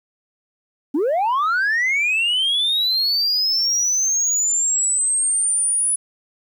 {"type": "linear sweep", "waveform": "sine", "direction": "up", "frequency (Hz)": [258.4, 9956], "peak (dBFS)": -14, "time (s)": [0.94, 5.96], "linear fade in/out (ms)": 10, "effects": ["tanh soft clip ceiling -15 dBFS", "9-bit"]}